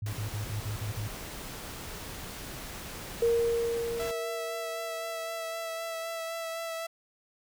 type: tone bursts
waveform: sine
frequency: 105.3 Hz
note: G#2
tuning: 24 cents sharp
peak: -31 dBFS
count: 7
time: 0.02-1.078 s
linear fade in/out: 5 ms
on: 110 ms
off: 48 ms
type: noise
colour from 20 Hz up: pink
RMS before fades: -41 dBFS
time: 0.06-4.11 s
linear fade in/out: 2 ms
type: tone with exponential decay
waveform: sine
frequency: 466.2 Hz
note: A#4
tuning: in tune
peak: -21 dBFS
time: 3.22-6.21 s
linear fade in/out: 5 ms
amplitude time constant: 650 ms
type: tone with vibrato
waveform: sawtooth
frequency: 660 Hz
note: E5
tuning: 2 cents sharp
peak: -30 dBFS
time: 3.99-6.87 s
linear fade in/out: 10 ms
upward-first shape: sine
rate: 3.9 Hz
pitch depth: 15 cents each way
effects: none